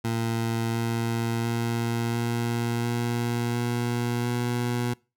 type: tone with pitch steps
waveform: 20% pulse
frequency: 114.9 / 115.9 / 116.91 / 117.93 / 118.95 / 119.99 / 121.03 Hz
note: A#2 / A#2 / A#2 / A#2 / A#2 / B2 / B2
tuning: -25 / -10 / +5 / +21 / +35 / -50 / -35 cents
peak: -20 dBFS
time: 0.04-4.94 s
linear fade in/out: 10 ms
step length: 700 ms
effects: noise-tail reverb RT60 0.3 s tail -24 dB re dry

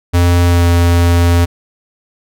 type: tone with pitch glide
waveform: square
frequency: 87.31 to 86.21 Hz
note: F2 to F2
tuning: 0 to -22 cents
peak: -8 dBFS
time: 0.13-1.46 s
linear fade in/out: 20 ms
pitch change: -22 cents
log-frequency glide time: 0.45-0.65 s
effects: none

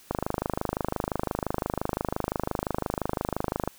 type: click train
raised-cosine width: 1 ms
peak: -12 dBFS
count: 93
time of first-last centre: 0.11-3.676 s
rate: 25.8 Hz
effects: white hiss -54 dBFS RMS until 3.78 s

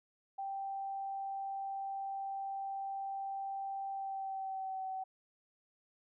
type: tone with pitch glide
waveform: sine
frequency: 783 to 760.7 Hz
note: G5 to F#5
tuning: -2 to +48 cents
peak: -37 dBFS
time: 0.38-5.04 s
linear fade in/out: 10 ms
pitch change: -50 cents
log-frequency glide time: 3.91-4.85 s
effects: none

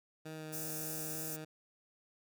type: tone with vibrato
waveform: 15% pulse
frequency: 156.5 Hz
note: D#3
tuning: 10 cents sharp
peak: -37 dBFS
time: 0.25-1.45 s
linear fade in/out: 10 ms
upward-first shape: sine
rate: 3.3 Hz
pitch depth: 11 cents each way
type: high-pass noise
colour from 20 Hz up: white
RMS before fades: -42 dBFS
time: 0.52-1.37 s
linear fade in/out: 20 ms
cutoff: 5200 Hz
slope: 48 dB/octave
effects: none

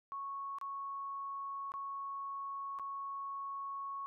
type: tone with dropouts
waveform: sine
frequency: 1105 Hz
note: C#6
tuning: 6 cents flat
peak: -39 dBFS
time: 0.12-4.06 s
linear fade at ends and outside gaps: 0 ms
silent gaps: 0.585-0.613 / 1.719-1.739 / 2.788-2.796 s
effects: none

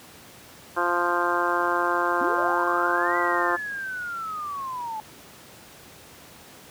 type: harmonic tone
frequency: 174.61 Hz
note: F3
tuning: in tune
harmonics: 2 / 3 / 4 / 5 / 6 / 7 / 8 / 9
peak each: -29 / -31 / -30 / -31 / -26 / -30 / -30 / -30 dBFS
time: 0.76-3.57 s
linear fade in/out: 20 ms
type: linear two-way sweep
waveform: sine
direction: up then down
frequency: 248.5 to 1975.5 to 855 Hz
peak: -29 dBFS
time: 2.21-5 s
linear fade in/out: 0 ms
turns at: 3.17 s
effects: pink hiss -47 dBFS RMS until 6.7 s + high-pass 100 Hz 12 dB/octave

